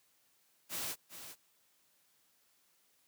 white noise with echo, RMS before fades -39 dBFS, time 0.69-0.96 s, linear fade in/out 50 ms, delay 400 ms, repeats 1, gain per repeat -10 dB, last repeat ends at 1.36 s, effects white hiss -72 dBFS RMS until 3.07 s + high-pass 100 Hz 12 dB/octave

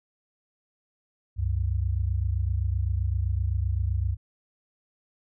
sine tone pair together, 67.5 / 95.26 Hz, C#2 / G2, -45 / -49 cents, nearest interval tritone, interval 596 cents, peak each -26 dBFS, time 1.36-4.17 s, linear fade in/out 50 ms, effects none

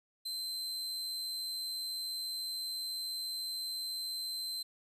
40% pulse tone, 4093 Hz, C8, 39 cents flat, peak -35 dBFS, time 0.25-4.63 s, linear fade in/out 10 ms, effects resampled to 32000 Hz + 12-bit

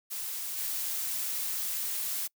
blue noise with level steps, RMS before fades -36 / -33 dBFS, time 0.1-2.28 s, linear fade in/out 20 ms, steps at 0.57 s, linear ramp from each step 20 ms, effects noise-tail reverb RT60 0.1 s tail -26 dB re dry

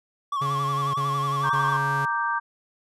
triangle tone with vibrato, 1118 Hz, C#6, 14 cents sharp, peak -22 dBFS, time 0.32-1.77 s, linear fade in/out 5 ms, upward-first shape sine, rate 11 Hz, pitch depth 69 cents each way
45% pulse tone bursts, 140 Hz, C#3, 18 cents sharp, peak -28 dBFS, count 3, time 0.41-2.056 s, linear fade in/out 10 ms, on 530 ms, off 28 ms
sine chord, G minor, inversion first, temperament equal, 932.3 / 1174.7 / 1568 Hz, Bb5 / D6 / G6, 0 / 0 / 0 cents, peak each -27 dBFS, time 1.43-2.4 s, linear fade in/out 20 ms
effects resampled to 32000 Hz

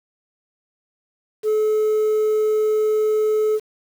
sine tone, 430.1 Hz, A4, 39 cents flat, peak -13 dBFS, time 1.43-3.6 s, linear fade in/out 50 ms, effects tanh soft clip ceiling -15 dBFS + 7-bit

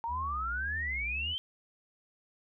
sine exponential sweep, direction up, 907 to 3157 Hz, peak -32 dBFS, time 0.04-1.38 s, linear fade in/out 0 ms
triangle tone with vibrato, 69.3 Hz, C#2, in tune, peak -36 dBFS, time 0.07-1.36 s, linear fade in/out 50 ms, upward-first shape triangle, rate 1.8 Hz, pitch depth 290 cents each way
effects none

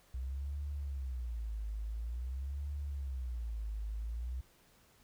sine tone with vibrato, 61.74 Hz, B1, in tune, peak -36 dBFS, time 0.14-4.41 s, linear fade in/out 5 ms, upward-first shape sine, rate 0.48 Hz, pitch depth 270 cents each way, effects pink hiss -66 dBFS RMS until 5.03 s

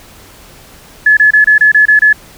sine tone bursts, 1713 Hz, A6, 47 cents flat, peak -3 dBFS, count 8, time 1.06-2.129 s, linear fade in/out 5 ms, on 110 ms, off 27 ms, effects pink hiss -38 dBFS RMS until 2.37 s

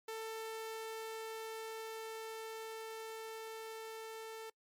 sawtooth tone with level ramp, 444.7 Hz, A4, 18 cents sharp, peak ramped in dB -37 to -41 dBFS, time 0.08-4.5 s, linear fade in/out 5 ms, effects noise-tail reverb RT60 0.1 s tail -25 dB re dry + MP3 64 kbps

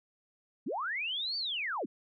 sine linear two-way sweep, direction up then down, 169.3 to 4644 to 169.3 Hz, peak -32 dBFS, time 0.66-1.86 s, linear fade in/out 10 ms, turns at 1.37 s, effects none

